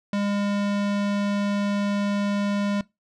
square tone, 202.7 Hz, G#3, 42 cents flat, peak -23 dBFS, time 0.13-2.81 s, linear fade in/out 2 ms, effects noise-tail reverb RT60 0.2 s tail -21 dB re dry + low-pass 5000 Hz 12 dB/octave

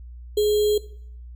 sine tone with sample-and-hold, 420 Hz, G#4, 19 cents sharp, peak -16 dBFS, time 0.37-0.78 s, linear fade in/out 5 ms, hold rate 3675 Hz, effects noise-tail reverb RT60 0.6 s tail -19 dB re dry + added 60 Hz sine -37 dBFS peak until 1.35 s

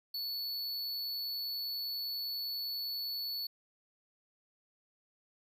square tone, 4435 Hz, C#8, in tune, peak -36 dBFS, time 0.14-3.47 s, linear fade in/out 5 ms, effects none

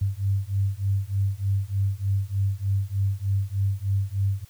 sine beating tone pair, 96.8 / 100.1 Hz, G2 / G2, -21 / +37 cents, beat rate 3.3 Hz, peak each -25 dBFS, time 0.01-4.45 s, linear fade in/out 10 ms, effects white hiss -56 dBFS RMS until 4.49 s

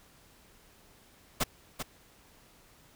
pink noise with echo, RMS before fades -28 dBFS, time 1.4-1.44 s, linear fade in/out 10 ms, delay 390 ms, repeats 1, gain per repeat -8 dB, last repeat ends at 1.83 s, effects pink hiss -60 dBFS RMS until 2.95 s

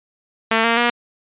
5% pulse tone with pitch steps, 224.5 / 231.4 / 239.2 Hz, A3 / A#3 / A#3, +35 / -13 / +45 cents, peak -3 dBFS, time 0.51-0.9 s, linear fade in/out 5 ms, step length 130 ms, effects resampled to 8000 Hz

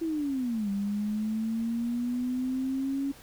sine linear two-way sweep, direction down then up, 334 to 197.5 to 278.5 Hz, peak -27 dBFS, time 0.01-3.12 s, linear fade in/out 10 ms, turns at 0.7 s, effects pink hiss -52 dBFS RMS until 3.22 s

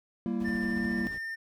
triangle chord, E diminished, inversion first, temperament equal with one note detuned, 196 / 233.1 / 336.2 Hz, G3 / Bb3 / E4, 0 / 0 / +34 cents, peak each -31 / -29 / -34 dBFS, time 0.26-1.07 s, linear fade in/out 0 ms
brown noise with tremolo, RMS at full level -39 dBFS, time 0.4-1.18 s, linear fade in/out 2 ms, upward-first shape triangle, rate 14 Hz, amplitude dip 45%
triangle tone with pitch glide, 1788 to 1807.7 Hz, A6 to A6, +27 to +46 cents, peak -32 dBFS, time 0.44-1.36 s, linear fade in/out 20 ms, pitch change +19 cents, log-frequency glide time 0.61-1.22 s
effects high-pass 60 Hz 12 dB/octave

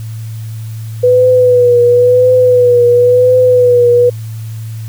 sine tone with vibrato, 493.9 Hz, B4, in tune, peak -4 dBFS, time 1.03-4.1 s, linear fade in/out 10 ms, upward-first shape triangle, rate 0.96 Hz, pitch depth 49 cents each way, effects added 111 Hz sine -20 dBFS peak until 4.88 s + white hiss -40 dBFS RMS until 4.88 s

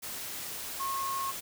sine tone in noise, 1085 Hz, C#6, 37 cents flat, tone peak -31 dBFS, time 0.79-1.32 s, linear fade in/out 20 ms, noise white, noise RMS -39 dBFS, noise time 0.02-1.41 s, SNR +5 dB, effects none

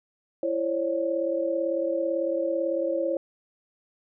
sine tone cluster, 335.4 / 540 / 578 Hz, E4 / C#5 / D5, +30 / -45 / -28 cents, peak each -29 / -26 / -31 dBFS, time 0.43-3.17 s, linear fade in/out 2 ms, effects none

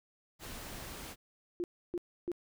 pink noise, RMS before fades -45 dBFS, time 0.39-1.16 s, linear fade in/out 50 ms
sine tone bursts, 349.2 Hz, F4, in tune, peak -32 dBFS, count 3, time 1.6-2.317 s, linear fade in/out 0 ms, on 39 ms, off 300 ms
effects none

